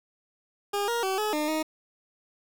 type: tone with pitch steps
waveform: 20% pulse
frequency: 406.1 / 470.5 / 381.5 / 425.5 / 302.2 / 312.8 Hz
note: G#4 / A#4 / G4 / G#4 / D4 / D#4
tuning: -39 / +16 / -47 / +42 / +50 / +9 cents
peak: -21 dBFS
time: 0.73-1.63 s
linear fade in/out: 10 ms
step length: 150 ms
effects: 8-bit